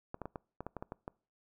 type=clicks; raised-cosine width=1 ms; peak=-26 dBFS; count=10; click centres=0.144 / 0.217 / 0.256 / 0.358 / 0.606 / 0.666 / 0.767 / 0.825 / 0.921 / 1.079 s; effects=noise-tail reverb RT60 0.4 s tail -25 dB re dry